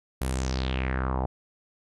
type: tone with low-pass filter sweep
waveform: sawtooth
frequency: 64.8 Hz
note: C2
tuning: 16 cents flat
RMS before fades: -28 dBFS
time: 0.21-1.26 s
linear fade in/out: 5 ms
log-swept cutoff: 12000 to 760 Hz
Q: 3.8
effects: none